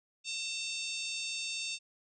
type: harmonic tone with a mistuned harmonic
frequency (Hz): 909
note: A#5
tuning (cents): -44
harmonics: 3 / 4 / 5 / 6 / 7 / 8 / 9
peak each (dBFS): -39 / -41 / -43 / -45 / -46 / -47 / -48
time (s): 0.24-1.79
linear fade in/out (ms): 50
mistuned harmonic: 3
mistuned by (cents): -28
effects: none